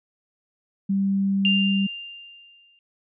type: tone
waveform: sine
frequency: 196 Hz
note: G3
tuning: in tune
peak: -19 dBFS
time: 0.89-1.87 s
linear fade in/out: 10 ms
type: tone with exponential decay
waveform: sine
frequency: 2794 Hz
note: F7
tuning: in tune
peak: -17 dBFS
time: 1.45-2.79 s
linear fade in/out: 1 ms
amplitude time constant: 290 ms
effects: none